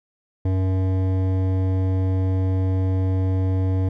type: tone with hard clipping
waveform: triangle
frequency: 94 Hz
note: F#2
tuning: 28 cents sharp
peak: -20 dBFS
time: 0.45-3.89 s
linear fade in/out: 5 ms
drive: 17 dB
effects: none